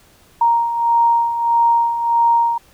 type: beating tone pair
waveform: sine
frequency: 932.3 / 933.9 Hz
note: A#5 / A#5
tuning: 0 / +3 cents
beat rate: 1.6 Hz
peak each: -20 / -13 dBFS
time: 0.41-2.58 s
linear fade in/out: 5 ms
effects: pink hiss -51 dBFS RMS until 2.73 s